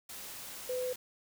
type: tone in noise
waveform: sine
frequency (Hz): 504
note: B4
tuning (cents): +35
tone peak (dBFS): -32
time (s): 0.69-0.93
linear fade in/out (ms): 5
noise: white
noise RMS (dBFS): -45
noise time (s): 0.09-0.96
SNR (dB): +10
effects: none